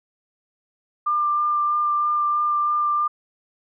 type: tone with vibrato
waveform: sine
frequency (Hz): 1193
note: D6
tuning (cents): +27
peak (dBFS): -18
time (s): 1.06-3.08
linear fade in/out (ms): 10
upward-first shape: sine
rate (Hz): 3.1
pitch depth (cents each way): 11
effects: none